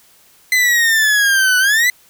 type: exponential two-way sweep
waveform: 40% pulse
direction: down then up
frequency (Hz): 2039 to 1480 to 2039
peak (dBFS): -10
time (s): 0.52-1.9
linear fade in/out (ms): 2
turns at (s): 1.58
effects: white hiss -50 dBFS RMS until 2.09 s